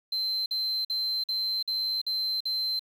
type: tone bursts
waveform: sine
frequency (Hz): 4100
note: C8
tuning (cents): -36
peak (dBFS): -24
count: 7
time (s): 0.12-2.794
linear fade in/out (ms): 5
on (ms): 340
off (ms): 49
effects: tanh soft clip ceiling -25 dBFS + 9-bit